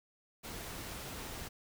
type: noise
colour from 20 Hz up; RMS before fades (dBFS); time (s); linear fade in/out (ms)
pink; -44; 0.43-1.49; 20
effects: none